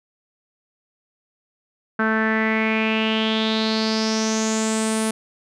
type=tone with low-pass filter sweep; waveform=sawtooth; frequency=220 Hz; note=A3; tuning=in tune; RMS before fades=-21 dBFS; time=1.99-5.11 s; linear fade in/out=5 ms; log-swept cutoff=1500 to 9900 Hz; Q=5.9; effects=none